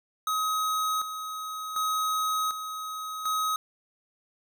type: tone with tremolo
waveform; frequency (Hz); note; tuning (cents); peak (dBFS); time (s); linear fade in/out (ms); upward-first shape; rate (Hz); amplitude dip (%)
square; 1267; D#6; +31; -26; 0.27-3.56; 2; square; 0.67; 60
effects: none